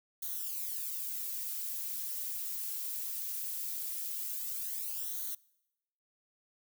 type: noise with flanger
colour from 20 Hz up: violet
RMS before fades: -38 dBFS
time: 0.22-5.35 s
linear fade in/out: 5 ms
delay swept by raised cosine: 0.39 to 4.69 ms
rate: 0.2 Hz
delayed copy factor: -0.8
effects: noise-tail reverb RT60 0.9 s tail -24 dB re dry